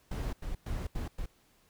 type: noise bursts at uneven times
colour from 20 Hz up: brown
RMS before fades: -35 dBFS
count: 5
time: 0.11-0.33 / 0.42-0.55 / 0.66-0.87 / 0.95-1.08 / 1.18-1.26 s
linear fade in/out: 5 ms
effects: pink hiss -67 dBFS RMS until 1.69 s